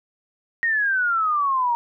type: exponential sweep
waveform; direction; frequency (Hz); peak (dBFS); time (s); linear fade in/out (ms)
sine; down; 1882 to 932.3; -18; 0.63-1.75; 0
effects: none